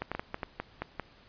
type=clicks; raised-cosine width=0.5 ms; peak=-18 dBFS; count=9; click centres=0.02 / 0.116 / 0.15 / 0.195 / 0.344 / 0.432 / 0.6 / 0.82 / 0.997 s; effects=pink hiss -58 dBFS RMS until 1.28 s + resampled to 11025 Hz